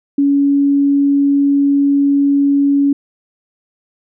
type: tone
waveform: sine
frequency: 281.4 Hz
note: C#4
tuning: 26 cents sharp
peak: -9 dBFS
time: 0.18-2.93 s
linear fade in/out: 5 ms
effects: none